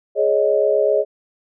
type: chord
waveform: sine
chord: Ab suspended fourth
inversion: none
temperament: equal with one note detuned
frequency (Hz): 418.2 / 554.4 / 622.3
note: Ab4 / Db5 / Eb5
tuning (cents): +12 / 0 / 0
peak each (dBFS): -18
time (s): 0.15-1.05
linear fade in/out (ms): 50
effects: none